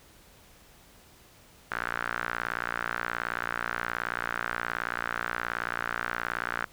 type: tone with band-pass filter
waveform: sawtooth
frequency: 58.7 Hz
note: A#1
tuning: 13 cents sharp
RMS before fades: -33 dBFS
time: 1.71-6.65 s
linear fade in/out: 5 ms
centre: 1500 Hz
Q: 4.1
effects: pink hiss -56 dBFS RMS until 6.72 s